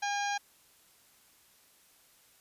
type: harmonic tone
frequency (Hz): 811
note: G#5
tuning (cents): -41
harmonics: 1 / 2 / 3 / 4 / 5 / 6 / 7 / 8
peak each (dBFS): -32 / -36 / -41 / -44 / -45 / -48 / -44 / -45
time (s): 0.02-0.38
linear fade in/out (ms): 10
effects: white hiss -63 dBFS RMS until 2.4 s + resampled to 32000 Hz